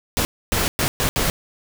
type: noise bursts at uneven times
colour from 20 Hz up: pink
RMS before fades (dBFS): -20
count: 5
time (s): 0.17-0.25 / 0.52-0.68 / 0.79-0.88 / 1-1.09 / 1.16-1.3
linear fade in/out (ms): 0
effects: none